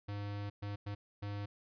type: tone bursts at uneven times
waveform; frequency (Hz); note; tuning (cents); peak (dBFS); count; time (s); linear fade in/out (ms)
square; 102.1; G#2; -29; -39; 4; 0.08-0.5 / 0.62-0.76 / 0.86-0.95 / 1.22-1.46; 10
effects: resampled to 11025 Hz